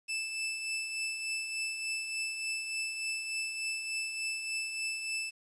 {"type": "tone with tremolo", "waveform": "sawtooth", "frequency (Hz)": 2637, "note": "E7", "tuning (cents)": 0, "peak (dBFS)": -28, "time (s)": [0.08, 5.31], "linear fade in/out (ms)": 20, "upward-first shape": "triangle", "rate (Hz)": 3.4, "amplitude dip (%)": 50, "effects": ["resampled to 24000 Hz", "10-bit"]}